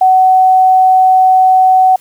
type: tone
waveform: sine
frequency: 750 Hz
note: F#5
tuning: 23 cents sharp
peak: -4 dBFS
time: 0.01-1.96 s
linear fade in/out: 5 ms
effects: white hiss -45 dBFS RMS until 2 s